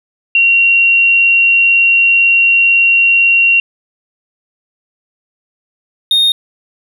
sine / triangle tone pair in turn, 2749 / 3694 Hz, F7 / A#7, -28 / -16 cents, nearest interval perfect fourth, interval 512 cents, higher second, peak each -6 dBFS, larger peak neither, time 0.35-3.6 / 6.11-6.32 s, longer first, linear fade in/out 2 ms, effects none

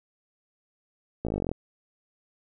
slowing click train, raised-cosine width 2 ms, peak -16 dBFS, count 14, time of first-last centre 1.25-1.516 s, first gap 17 ms, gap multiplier 1.03, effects none

